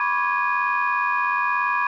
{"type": "tone cluster", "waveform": "sine", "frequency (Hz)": [986, 1083, 1164, 1660, 2464], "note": ["B5", "C#6", "D6", "G#6", "D#7"], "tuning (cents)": [-3, -41, -16, -1, -17], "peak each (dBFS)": [-24, -26, -26, -24, -28], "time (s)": [0, 1.87], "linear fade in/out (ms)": 2, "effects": ["tanh soft clip ceiling -10 dBFS"]}